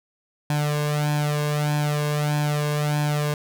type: tone with flanger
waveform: sawtooth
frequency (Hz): 148.5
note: D3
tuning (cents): +20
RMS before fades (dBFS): -23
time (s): 0.5-3.34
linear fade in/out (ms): 2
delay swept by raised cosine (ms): 1.2 to 1.86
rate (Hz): 1.6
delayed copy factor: +0.8
effects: none